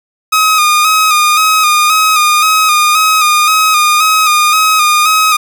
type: tone with vibrato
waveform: sawtooth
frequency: 1244.5 Hz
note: D#6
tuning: in tune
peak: -3 dBFS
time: 0.32-5.37 s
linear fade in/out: 10 ms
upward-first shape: square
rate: 1.9 Hz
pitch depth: 37 cents each way
effects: 7-bit

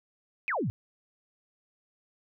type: exponential sweep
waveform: sine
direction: down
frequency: 2631 to 92.5 Hz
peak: -27 dBFS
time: 0.48-0.7 s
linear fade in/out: 0 ms
effects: none

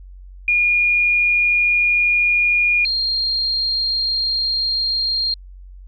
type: tone pair in turn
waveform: sine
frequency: 2431 / 4211 Hz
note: D#7 / C8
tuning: -41 / +10 cents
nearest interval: minor seventh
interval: 951 cents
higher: second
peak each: -13 / -17 dBFS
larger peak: first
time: 0.48-2.85 / 2.85-5.34 s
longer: second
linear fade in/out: 2 ms
effects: added 46 Hz sine -36 dBFS peak until 5.87 s

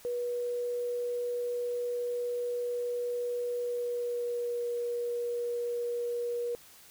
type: tone with pitch glide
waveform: sine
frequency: 485 to 478.6 Hz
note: B4 to A#4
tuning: -31 to +46 cents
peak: -30 dBFS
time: 0.05-6.55 s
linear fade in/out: 0 ms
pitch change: -23 cents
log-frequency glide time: 3.56-4.68 s
effects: white hiss -55 dBFS RMS until 6.9 s

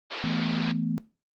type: band-pass noise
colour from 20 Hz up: white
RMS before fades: -34 dBFS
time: 0.1-0.73 s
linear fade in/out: 20 ms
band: 280 to 4500 Hz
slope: 48 dB/octave
type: chord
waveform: sine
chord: E suspended fourth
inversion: none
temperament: equal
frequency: 164.81 / 220 / 246.9 Hz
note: E3 / A3 / B3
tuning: 0 / 0 / 0 cents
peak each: -30 dBFS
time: 0.24-0.98 s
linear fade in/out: 0 ms
effects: noise-tail reverb RT60 0.3 s tail -17 dB re dry + Opus 24 kbps

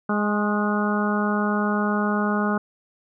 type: harmonic tone with a mistuned harmonic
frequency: 207.7 Hz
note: G#3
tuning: in tune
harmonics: 1 / 2 / 3 / 4 / 5 / 6 / 7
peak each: -22 / -29 / -31 / -31 / -32 / -29 / -30 dBFS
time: 0.09-2.58 s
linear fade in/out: 5 ms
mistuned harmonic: 5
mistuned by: +35 cents
effects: none

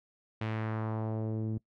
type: tone with low-pass filter sweep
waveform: sawtooth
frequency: 110 Hz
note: A2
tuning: in tune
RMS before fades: -34 dBFS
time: 0.41-1.58 s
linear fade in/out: 5 ms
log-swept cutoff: 2900 to 270 Hz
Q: 1.4
effects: noise-tail reverb RT60 0.1 s tail -22 dB re dry

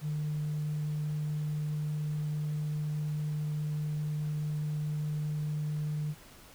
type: tone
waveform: sine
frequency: 150.8 Hz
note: D3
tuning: 46 cents sharp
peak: -29 dBFS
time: 0.01-6.15 s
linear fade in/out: 50 ms
effects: tanh soft clip ceiling -27 dBFS + pink hiss -54 dBFS RMS until 6.54 s

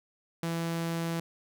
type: tone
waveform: sawtooth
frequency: 166.7 Hz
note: E3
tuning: 20 cents sharp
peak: -26 dBFS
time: 0.43-1.2 s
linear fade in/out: 2 ms
effects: none

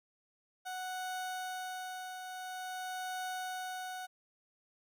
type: tone with tremolo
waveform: 30% pulse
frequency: 740 Hz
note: F#5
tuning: in tune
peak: -34 dBFS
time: 0.65-4.07 s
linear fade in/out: 20 ms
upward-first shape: triangle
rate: 0.48 Hz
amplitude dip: 50%
effects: none

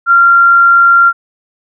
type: tone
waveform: sine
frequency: 1382 Hz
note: F6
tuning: 19 cents flat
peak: -3 dBFS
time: 0.06-1.13 s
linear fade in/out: 50 ms
effects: none

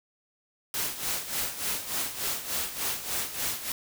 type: noise with tremolo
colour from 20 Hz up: white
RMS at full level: -29 dBFS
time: 0.74-3.72 s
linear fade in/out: 2 ms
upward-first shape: sine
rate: 3.4 Hz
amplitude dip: 70%
effects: none

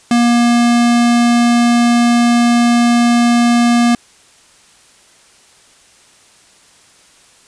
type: tone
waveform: square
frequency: 237.8 Hz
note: A#3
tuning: 35 cents sharp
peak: -9 dBFS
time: 0.11-3.95 s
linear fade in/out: 2 ms
effects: white hiss -47 dBFS RMS until 7.47 s + resampled to 22050 Hz

